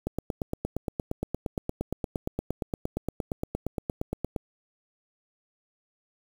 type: click train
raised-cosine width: 2 ms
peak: -15 dBFS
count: 38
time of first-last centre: 0.07-4.362 s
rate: 8.62 Hz
effects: 7-bit